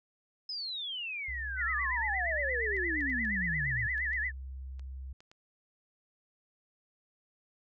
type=exponential sweep; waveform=sine; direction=down; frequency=5170 to 109.3 Hz; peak=-35 dBFS; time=0.49-3.87 s; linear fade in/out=5 ms
type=tone with pitch glide; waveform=sine; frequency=65.41 to 65.9 Hz; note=C2 to C2; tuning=0 to +13 cents; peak=-39 dBFS; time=1.28-5.13 s; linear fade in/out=5 ms; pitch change=+13 cents; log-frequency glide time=2.48-4.02 s
type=tone with vibrato; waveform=sine; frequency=1857 Hz; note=A#6; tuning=7 cents flat; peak=-30 dBFS; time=1.56-4.32 s; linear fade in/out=50 ms; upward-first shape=sine; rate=8.6 Hz; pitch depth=160 cents each way
type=clicks; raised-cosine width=0.2 ms; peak=-38 dBFS; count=9; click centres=2.767 / 3.008 / 3.1 / 3.251 / 3.98 / 4.133 / 4.795 / 5.205 / 5.315 s
effects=none